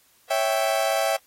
40% pulse chord, C# diminished, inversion none, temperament equal, 554.4 / 659.3 / 784 Hz, C#5 / E5 / G5, 0 / 0 / 0 cents, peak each -26 / -23 / -25 dBFS, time 0.3-1.17 s, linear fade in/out 10 ms, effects white hiss -60 dBFS RMS until 1.26 s + AAC 48 kbps

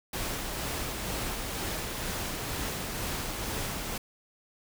pink noise with tremolo, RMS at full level -33 dBFS, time 0.13-3.98 s, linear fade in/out 5 ms, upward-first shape sine, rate 2.1 Hz, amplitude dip 25%, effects none

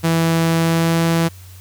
sawtooth tone with pitch glide, 164.81 to 166.05 Hz, E3 to E3, 0 to +13 cents, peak -10 dBFS, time 0.03-1.29 s, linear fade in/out 20 ms, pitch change +13 cents, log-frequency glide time 0.58-1.02 s, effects added 92 Hz sine -37 dBFS peak until 1.6 s + white hiss -46 dBFS RMS until 1.6 s

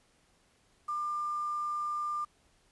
sine tone with quantisation, 1197 Hz, D6, 33 cents sharp, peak -31 dBFS, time 0.88-2.25 s, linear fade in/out 10 ms, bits 9, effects pink hiss -68 dBFS RMS until 2.71 s + resampled to 24000 Hz

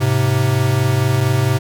square tone pair together, 106 / 130.43 Hz, G#2 / C3, +36 / -5 cents, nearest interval major third, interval 359 cents, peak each -18 / -16 dBFS, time 0-1.59 s, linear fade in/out 20 ms, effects none

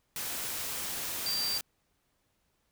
sine tone in noise, 4700 Hz, D8, 1 cent sharp, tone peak -30 dBFS, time 1.26-1.58 s, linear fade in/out 2 ms, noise white, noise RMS -36 dBFS, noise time 0.16-1.61 s, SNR +3 dB, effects pink hiss -75 dBFS RMS until 2.71 s

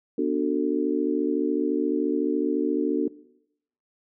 sine chord, B minor seventh, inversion none, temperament just, 246.9 / 296.3 / 370.4 / 444.5 Hz, B3 / D4 / F#4 / A4, 0 / +15 / +2 / +18 cents, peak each -29 / -25 / -27 / -28 dBFS, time 0.18-3.08 s, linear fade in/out 5 ms, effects noise-tail reverb RT60 0.8 s tail -20 dB re dry

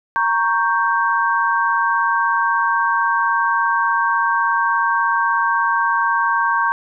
sine chord, G diminished, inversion first, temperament equal, 932.3 / 1108.7 / 1568 Hz, Bb5 / Db6 / G6, 0 / 0 / 0 cents, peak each -19 dBFS, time 0.16-6.72 s, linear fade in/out 0 ms, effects none

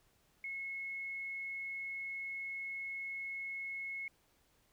sine tone, 2180 Hz, C#7, 29 cents flat, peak -39 dBFS, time 0.44-4.08 s, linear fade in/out 2 ms, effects pink hiss -72 dBFS RMS until 4.72 s

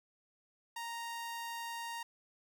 sawtooth tone, 931 Hz, A#5, 2 cents flat, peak -36 dBFS, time 0.76-2.03 s, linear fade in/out 5 ms, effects none

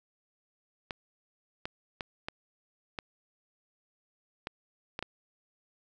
clicks, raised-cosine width 0.3 ms, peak -19 dBFS, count 8, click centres 0.908 / 1.655 / 2.008 / 2.285 / 2.988 / 4.471 / 4.991 / 5.026 s, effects none

